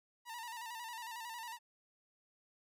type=tone with vibrato; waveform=sawtooth; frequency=932.3 Hz; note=A#5; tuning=in tune; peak=-40 dBFS; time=0.25-1.59 s; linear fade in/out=50 ms; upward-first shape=square; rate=11 Hz; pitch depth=62 cents each way; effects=none